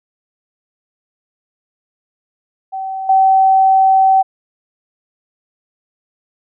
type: tone with level steps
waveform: sine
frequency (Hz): 767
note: G5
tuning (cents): -38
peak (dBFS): -20 / -7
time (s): 2.72-4.23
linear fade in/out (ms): 20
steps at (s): 3.09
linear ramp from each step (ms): 5
effects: none